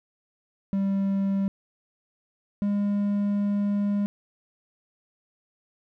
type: tone pair in turn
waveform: triangle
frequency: 196 / 203.3 Hz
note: G3 / G#3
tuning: 0 / -37 cents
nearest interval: minor second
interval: 63 cents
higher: second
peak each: -20 dBFS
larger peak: neither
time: 0.73-1.48 / 2.62-4.06 s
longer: second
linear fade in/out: 0 ms
effects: none